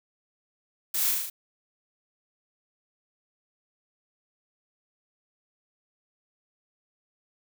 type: noise with echo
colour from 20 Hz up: blue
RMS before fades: -28 dBFS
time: 0.94-1.11 s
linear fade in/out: 5 ms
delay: 38 ms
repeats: 5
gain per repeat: -2 dB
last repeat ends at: 1.3 s
effects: none